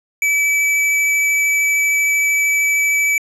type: tone with vibrato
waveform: square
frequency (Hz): 2300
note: D7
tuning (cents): -37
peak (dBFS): -14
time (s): 0.22-3.18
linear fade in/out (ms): 2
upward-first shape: triangle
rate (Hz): 13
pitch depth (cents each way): 9
effects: low-pass 12000 Hz 12 dB/octave